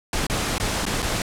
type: noise with dropouts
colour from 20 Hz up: pink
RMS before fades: -24 dBFS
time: 0.13-1.22 s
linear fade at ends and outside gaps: 2 ms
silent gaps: 0.268-0.298 / 0.582-0.599 / 0.854-0.864 / 1.022-1.026 s
effects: low-pass 10000 Hz 12 dB/octave